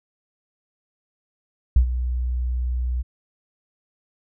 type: tone with ADSR envelope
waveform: sine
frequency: 61.74 Hz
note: B1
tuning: in tune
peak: -9 dBFS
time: 1.76-3.03 s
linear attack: 4 ms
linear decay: 90 ms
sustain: -12 dB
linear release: 23 ms
effects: none